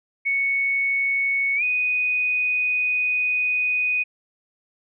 sine tone with pitch glide, 2217 to 2488 Hz, C#7 to D#7, 0 to -1 cents, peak -19 dBFS, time 0.25-4.04 s, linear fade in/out 20 ms, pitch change +199 cents, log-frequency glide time 1.56-1.63 s, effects none

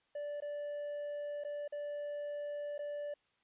triangle tone with dropouts, 584 Hz, D5, 10 cents flat, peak -36 dBFS, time 0.15-3.14 s, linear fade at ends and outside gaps 5 ms, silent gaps 0.404-0.421 / 1.438-1.447 / 1.679-1.723 / 2.78-2.79 s, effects white hiss -75 dBFS RMS until 3.43 s + resampled to 8000 Hz

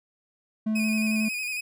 triangle tone, 217.4 Hz, A3, 21 cents flat, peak -21 dBFS, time 0.66-1.29 s, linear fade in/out 10 ms
40% pulse tone with vibrato, 2489 Hz, D#7, in tune, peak -28 dBFS, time 0.75-1.61 s, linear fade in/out 10 ms, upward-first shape square, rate 11 Hz, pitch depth 33 cents each way
effects none

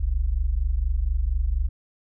sine tone pair together, 41.21 / 65.41 Hz, E1 / C2, 0 / 0 cents, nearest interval minor sixth, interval 800 cents, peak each -23 dBFS, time 0-1.69 s, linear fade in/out 10 ms, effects none

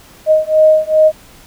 sine beating tone pair, 622.3 / 624.8 Hz, D#5 / D#5, 0 / +7 cents, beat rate 2.5 Hz, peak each -10 dBFS, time 0.26-1.12 s, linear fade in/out 50 ms, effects pink hiss -42 dBFS RMS until 1.46 s

